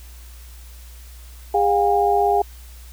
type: tone cluster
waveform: sine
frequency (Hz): 407.5 / 711 / 807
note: G#4 / F5 / G#5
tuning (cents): -33 / +31 / -50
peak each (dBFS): -19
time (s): 1.54-2.42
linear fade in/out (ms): 5
effects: added 60 Hz sine -38 dBFS peak until 2.92 s + white hiss -48 dBFS RMS until 2.92 s